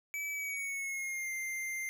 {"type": "tone with pitch glide", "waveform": "square", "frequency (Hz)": [2298, 2095], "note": ["D7", "C7"], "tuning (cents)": [-38, 2], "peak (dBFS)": -36, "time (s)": [0.14, 1.89], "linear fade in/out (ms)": 0, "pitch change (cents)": -160, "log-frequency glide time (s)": [0.32, 1.32], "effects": []}